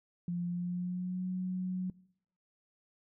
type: tone with pitch glide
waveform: sine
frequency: 174.61 to 184.03 Hz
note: F3 to F#3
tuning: 0 to -9 cents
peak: -32 dBFS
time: 0.28-1.9 s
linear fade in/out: 2 ms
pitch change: +91 cents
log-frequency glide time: 0.47-1.26 s
effects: noise-tail reverb RT60 0.7 s tail -22 dB re dry